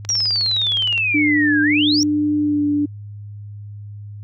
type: click train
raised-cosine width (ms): 0.2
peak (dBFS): -16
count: 19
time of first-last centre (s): 0.05-0.978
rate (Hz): 19.4
type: exponential two-way sweep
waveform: sine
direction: down then up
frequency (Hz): 5770 to 1568 to 5770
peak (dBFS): -16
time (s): 0.09-2.03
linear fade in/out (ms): 0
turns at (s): 1.62
type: tone with pitch glide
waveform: sine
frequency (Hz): 298 to 292.4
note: D4 to D4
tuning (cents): +25 to -7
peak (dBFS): -15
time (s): 1.14-2.86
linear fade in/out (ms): 10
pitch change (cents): -32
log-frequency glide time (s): 2.39-2.64
effects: added 103 Hz sine -31 dBFS peak until 4.23 s